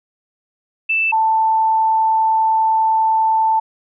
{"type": "tone pair in turn", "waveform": "sine", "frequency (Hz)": [2647, 885], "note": ["E7", "A5"], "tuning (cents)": [7, 10], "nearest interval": "octave + perfect fifth", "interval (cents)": 1897, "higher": "first", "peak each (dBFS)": [-14, -12], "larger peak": "second", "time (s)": [[0.89, 1.12], [1.12, 3.6]], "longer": "second", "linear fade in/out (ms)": 10, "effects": []}